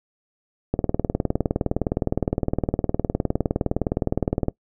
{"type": "click train", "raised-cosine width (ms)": 2, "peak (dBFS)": -7, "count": 74, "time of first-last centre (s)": [0.74, 4.484], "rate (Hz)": 19.5, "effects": ["noise-tail reverb RT60 0.1 s tail -21 dB re dry"]}